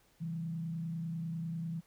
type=tone with frequency modulation; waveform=sine; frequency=164.81 Hz; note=E3; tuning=in tune; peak=-35 dBFS; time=0.2-1.81 s; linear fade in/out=20 ms; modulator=30.1 Hz; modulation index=0.46; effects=pink hiss -68 dBFS RMS until 1.86 s